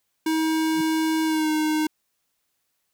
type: tone with pitch glide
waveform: square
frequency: 318.2 to 309.3 Hz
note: D#4 to D#4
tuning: +39 to -10 cents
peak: -21 dBFS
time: 0.26-1.87 s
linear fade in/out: 5 ms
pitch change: -49 cents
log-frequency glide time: 1.24-1.5 s
type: tone with exponential growth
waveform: sine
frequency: 172.1 Hz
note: F3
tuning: 25 cents flat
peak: -29 dBFS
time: 0.7-0.81 s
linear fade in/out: 2 ms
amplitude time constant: 22 ms
effects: white hiss -74 dBFS RMS until 2.93 s